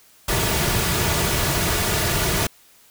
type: noise with comb filter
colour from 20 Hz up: pink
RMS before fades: -21 dBFS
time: 0.28-2.47 s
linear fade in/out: 5 ms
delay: 3.8 ms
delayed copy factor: -0.5
effects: white hiss -53 dBFS RMS until 2.9 s